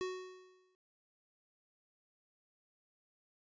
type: tone with exponential decay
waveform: square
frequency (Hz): 370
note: F#4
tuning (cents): 0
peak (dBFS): -35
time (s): 0.01-0.75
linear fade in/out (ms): 0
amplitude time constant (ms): 160
effects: resampled to 16000 Hz